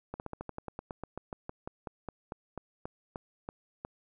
slowing click train, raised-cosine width 1 ms, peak -24 dBFS, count 23, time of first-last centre 0.14-3.85 s, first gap 59 ms, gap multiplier 1.09, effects none

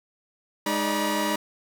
sawtooth tone cluster, 208.3 / 309.2 / 584 / 964 Hz, G#3 / D#4 / D5 / B5, +5 / -11 / -10 / -42 cents, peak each -26 / -25 / -27 / -24 dBFS, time 0.66-1.36 s, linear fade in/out 5 ms, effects none

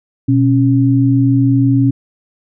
sine tone pair together, 122.5 / 274.6 Hz, B2 / C#4, -14 / -16 cents, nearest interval octave + major second, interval 1398 cents, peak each -11 dBFS, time 0.28-1.91 s, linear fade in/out 10 ms, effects none

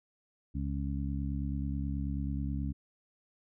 harmonic tone, 69.3 Hz, C#2, in tune, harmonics 1 / 2 / 3 / 4, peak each -34 / -37 / -39 / -40 dBFS, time 0.54-2.73 s, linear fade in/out 20 ms, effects none

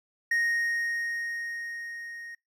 triangle tone with level ramp, 1864.7 Hz, A#6, in tune, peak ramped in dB -21 to -38 dBFS, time 0.31-2.35 s, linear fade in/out 5 ms, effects noise-tail reverb RT60 0.2 s tail -25 dB re dry

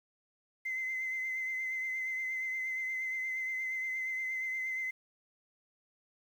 sine tone with vibrato, 2061 Hz, C7, 27 cents flat, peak -32 dBFS, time 0.65-4.91 s, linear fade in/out 10 ms, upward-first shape sine, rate 8.5 Hz, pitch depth 25 cents each way, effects tanh soft clip ceiling -29 dBFS + 10-bit

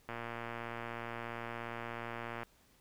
click train, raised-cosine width 0.5 ms, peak -26 dBFS, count 275, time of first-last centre 0.09-2.432 s, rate 117 Hz, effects pink hiss -67 dBFS RMS until 2.8 s

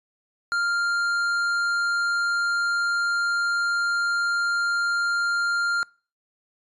triangle tone with tanh clipping, 1396.9 Hz, F6, in tune, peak -23 dBFS, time 0.52-5.83 s, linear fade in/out 0 ms, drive 14 dB, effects noise-tail reverb RT60 0.4 s tail -25 dB re dry + resampled to 24000 Hz

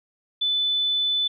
sine tone, 3500 Hz, A7, 10 cents flat, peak -20 dBFS, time 0.41-1.28 s, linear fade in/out 10 ms, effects none

